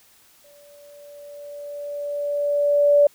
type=tone with exponential growth; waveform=sine; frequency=579 Hz; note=D5; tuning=25 cents flat; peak=-10 dBFS; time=0.44-3.07 s; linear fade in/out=5 ms; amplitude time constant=570 ms; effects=white hiss -55 dBFS RMS until 3.14 s